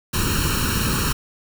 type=noise with comb filter; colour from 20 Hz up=pink; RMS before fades=-21 dBFS; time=0.13-1.13 s; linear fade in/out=10 ms; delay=0.72 ms; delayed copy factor=+0.9; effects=none